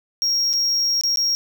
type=tone with dropouts; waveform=triangle; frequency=5588 Hz; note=F8; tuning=in tune; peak=-16 dBFS; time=0.22-1.35 s; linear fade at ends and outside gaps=0 ms; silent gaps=0.531-0.536 / 1.011-1.036 / 1.159-1.172 s; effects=none